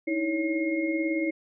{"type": "tone cluster", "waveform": "sine", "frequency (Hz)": [304.6, 322.7, 558, 2148], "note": ["D#4", "E4", "C#5", "C7"], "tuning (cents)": [-37, -37, 11, 45], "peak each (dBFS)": [-35, -26, -33, -33], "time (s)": [0.07, 1.31], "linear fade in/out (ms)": 10, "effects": []}